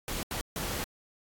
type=noise bursts at uneven times; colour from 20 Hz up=pink; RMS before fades=-34 dBFS; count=3; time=0.08-0.23 / 0.31-0.41 / 0.56-0.84 s; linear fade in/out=0 ms; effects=AAC 64 kbps